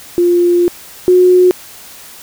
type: tone pair in turn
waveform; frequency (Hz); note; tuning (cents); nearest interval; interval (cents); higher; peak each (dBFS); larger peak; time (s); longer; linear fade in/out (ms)
sine; 349.8 / 363.4; F4 / F#4; +3 / -31; minor second; 66; second; -7 / -4; second; 0.18-0.68 / 1.08-1.51; first; 0
effects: white hiss -35 dBFS RMS until 2.22 s